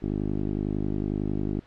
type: tone with low-pass filter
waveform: 10% pulse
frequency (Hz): 51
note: G#1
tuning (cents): -31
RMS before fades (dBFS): -28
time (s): 0.02-1.6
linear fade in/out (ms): 10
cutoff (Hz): 360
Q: 2
effects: pink hiss -56 dBFS RMS until 1.66 s + low-pass 3000 Hz 12 dB/octave